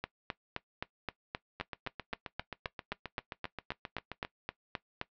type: two click trains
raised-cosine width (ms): 0.3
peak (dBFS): -18 / -22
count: 20 / 21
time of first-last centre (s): 0.04-5.014 / 1.6-4.249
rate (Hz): 3.82 / 7.55
effects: noise-tail reverb RT60 0.1 s tail -18 dB re dry + low-pass 4000 Hz 12 dB/octave